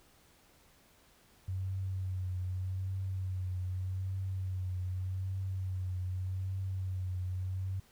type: tone with vibrato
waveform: sine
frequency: 93.4 Hz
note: F#2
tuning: 17 cents sharp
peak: -33 dBFS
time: 1.48-7.8 s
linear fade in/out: 5 ms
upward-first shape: triangle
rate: 0.83 Hz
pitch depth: 42 cents each way
effects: pink hiss -64 dBFS RMS until 7.91 s